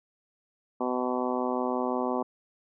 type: harmonic tone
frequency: 125.8 Hz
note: B2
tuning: 32 cents sharp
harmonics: 2 / 3 / 4 / 5 / 6 / 7 / 8 / 9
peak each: -31 / -33 / -34 / -35 / -36 / -36 / -37 / -38 dBFS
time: 0.8-2.23 s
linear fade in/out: 10 ms
effects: none